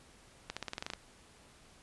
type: accelerating click train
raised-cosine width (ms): 0.2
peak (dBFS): -20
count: 10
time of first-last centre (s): 0.5-0.935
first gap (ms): 66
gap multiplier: 0.92
effects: pink hiss -60 dBFS RMS until 1.82 s + resampled to 24000 Hz